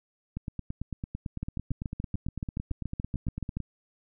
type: two click trains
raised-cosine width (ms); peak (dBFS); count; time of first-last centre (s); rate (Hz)
5; -21 / -19; 30 / 16; 0.37-3.603 / 1.43-3.57; 8.97 / 7.01
effects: none